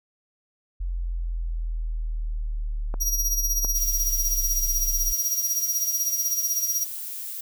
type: exponential sweep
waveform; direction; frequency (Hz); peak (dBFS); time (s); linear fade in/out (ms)
sine; down; 43.65 to 31.12; -25; 0.8-5.13; 10
type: clicks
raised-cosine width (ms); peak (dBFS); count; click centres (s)
1; -20; 2; 2.941 / 3.647
type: tone with tremolo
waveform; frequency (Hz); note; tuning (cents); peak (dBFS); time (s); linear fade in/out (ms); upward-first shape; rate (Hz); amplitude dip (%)
sawtooth; 5740; F8; +47; -18; 3-6.85; 20; sine; 16; 65
type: noise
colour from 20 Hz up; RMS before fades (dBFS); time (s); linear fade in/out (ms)
violet; -34; 3.75-7.41; 5
effects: none